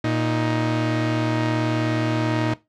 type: tone pair together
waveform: sawtooth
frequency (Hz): 117.28 / 313.1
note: A#2 / D#4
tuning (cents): +11 / +11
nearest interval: octave + perfect fourth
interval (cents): 1700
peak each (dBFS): -19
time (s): 0.04-2.54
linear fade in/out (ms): 5
effects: noise-tail reverb RT60 0.2 s tail -17 dB re dry + low-pass 4000 Hz 12 dB/octave